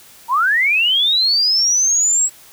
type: linear sweep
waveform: sine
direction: up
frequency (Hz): 893 to 7800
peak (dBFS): -12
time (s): 0.28-2.3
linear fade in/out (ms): 50
effects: white hiss -44 dBFS RMS until 2.52 s